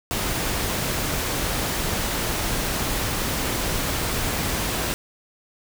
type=noise; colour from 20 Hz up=pink; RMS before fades=-25 dBFS; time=0.11-4.94 s; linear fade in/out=0 ms; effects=none